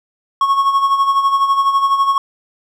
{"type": "tone with tremolo", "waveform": "triangle", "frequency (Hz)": 1100, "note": "C#6", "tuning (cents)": -14, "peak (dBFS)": -7, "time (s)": [0.41, 2.18], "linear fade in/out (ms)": 2, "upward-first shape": "sine", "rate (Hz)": 12, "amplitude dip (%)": 60, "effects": []}